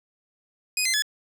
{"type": "tone with pitch steps", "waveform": "15% pulse", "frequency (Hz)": [2500, 2066, 1707.6], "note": ["D#7", "C7", "G#6"], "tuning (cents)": [8, -22, 48], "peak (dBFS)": -15, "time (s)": [0.77, 1.022], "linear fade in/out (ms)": 2, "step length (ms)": 84, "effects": []}